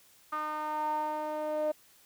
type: tone with band-pass filter sweep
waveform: sawtooth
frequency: 305.3 Hz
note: D#4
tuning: 33 cents flat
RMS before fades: -33 dBFS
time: 0.32-1.72 s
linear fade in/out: 10 ms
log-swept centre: 1200 to 630 Hz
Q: 6.6
effects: white hiss -61 dBFS RMS until 2.05 s